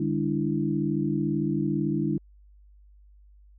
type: tone cluster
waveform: sine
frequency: 149.3 / 202.8 / 292.8 / 330.8 Hz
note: D3 / G#3 / D4 / E4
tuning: +29 / -41 / -5 / +6 cents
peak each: -29 dBFS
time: 0-2.18 s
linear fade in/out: 5 ms
effects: added 50 Hz sine -51 dBFS peak until 3.58 s